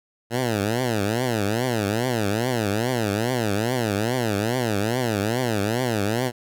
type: tone with vibrato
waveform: 10% pulse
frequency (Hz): 113.1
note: A2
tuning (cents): +48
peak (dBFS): -13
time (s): 0.3-6.32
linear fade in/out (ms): 50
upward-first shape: triangle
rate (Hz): 2.4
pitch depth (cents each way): 260
effects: none